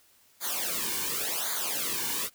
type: noise with flanger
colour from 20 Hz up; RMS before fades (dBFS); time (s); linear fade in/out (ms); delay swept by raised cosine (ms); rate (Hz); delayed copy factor
white; -31; 0.4-2.3; 50; 0.36 to 1.56; 0.9; -0.95
effects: white hiss -62 dBFS RMS until 2.34 s